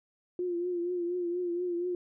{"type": "tone with vibrato", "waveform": "sine", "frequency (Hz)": 352, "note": "F4", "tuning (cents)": 14, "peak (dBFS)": -29, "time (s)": [0.39, 1.95], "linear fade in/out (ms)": 2, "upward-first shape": "triangle", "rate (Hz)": 4.2, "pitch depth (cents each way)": 57, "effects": []}